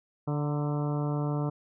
harmonic tone with a mistuned harmonic, 146.83 Hz, D3, in tune, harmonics 1 / 2 / 3 / 4 / 5 / 6 / 7 / 8 / 9, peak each -28 / -34 / -38 / -40 / -42 / -44 / -45 / -46 / -47 dBFS, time 0.27-1.5 s, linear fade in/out 10 ms, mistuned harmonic 6, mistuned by +56 cents, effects none

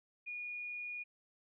sine tone, 2444 Hz, D#7, 32 cents flat, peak -40 dBFS, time 0.26-1.04 s, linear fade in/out 20 ms, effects none

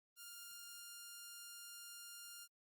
5% pulse tone, 1404 Hz, F6, 9 cents sharp, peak -40 dBFS, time 0.16-2.48 s, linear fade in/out 50 ms, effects Opus 32 kbps

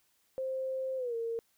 sine tone with pitch glide, 525 to 459.7 Hz, C5 to A#4, +6 to -24 cents, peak -32 dBFS, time 0.38-1.39 s, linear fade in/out 0 ms, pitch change -230 cents, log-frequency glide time 0.97-1.15 s, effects white hiss -72 dBFS RMS until 1.57 s

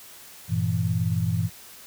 sine chord, E diminished, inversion first, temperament equal, 98 / 116.54 / 164.81 Hz, G2 / Bb2 / E3, 0 / 0 / 0 cents, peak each -26 dBFS, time 0.48-1.5 s, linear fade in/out 50 ms, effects white hiss -46 dBFS RMS until 1.86 s

